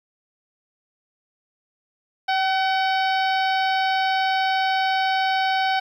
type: harmonic tone with a mistuned harmonic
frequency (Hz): 757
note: F#5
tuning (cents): +39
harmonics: 1 / 2 / 3 / 4 / 5 / 6 / 7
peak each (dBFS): -20 / -26 / -30 / -32 / -34 / -36 / -37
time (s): 2.28-5.8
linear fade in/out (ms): 10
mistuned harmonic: 1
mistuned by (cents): +19
effects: 9-bit